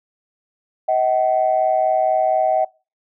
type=tone pair together; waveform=sine; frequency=634.8 / 759 Hz; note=D#5 / F#5; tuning=+35 / +44 cents; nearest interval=minor third; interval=309 cents; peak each=-17 dBFS; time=0.88-2.65 s; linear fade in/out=10 ms; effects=noise-tail reverb RT60 0.3 s tail -22 dB re dry + tanh soft clip ceiling -7 dBFS